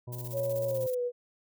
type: harmonic tone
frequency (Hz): 122.4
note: B2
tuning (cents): -15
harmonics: 1 / 2 / 3 / 4 / 5 / 6 / 7 / 8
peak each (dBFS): -37 / -54 / -48 / -55 / -51 / -63 / -63 / -55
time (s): 0.07-0.87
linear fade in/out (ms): 10
type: noise with tremolo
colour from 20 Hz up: violet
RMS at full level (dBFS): -42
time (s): 0.12-0.95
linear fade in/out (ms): 10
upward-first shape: square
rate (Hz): 16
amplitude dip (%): 65
type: tone with pitch glide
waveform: sine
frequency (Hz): 554.4 to 488.2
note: C#5 to B4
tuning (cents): 0 to -20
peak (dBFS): -28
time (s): 0.32-1.12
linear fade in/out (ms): 50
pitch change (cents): -220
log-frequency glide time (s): 0.66-1.01
effects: none